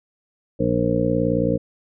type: harmonic tone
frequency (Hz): 59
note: A#1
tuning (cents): +22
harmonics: 1 / 2 / 3 / 4 / 5 / 7 / 8 / 9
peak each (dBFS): -33 / -26 / -24 / -27 / -24 / -35 / -24 / -24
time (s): 0.59-1.58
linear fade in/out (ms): 20
effects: none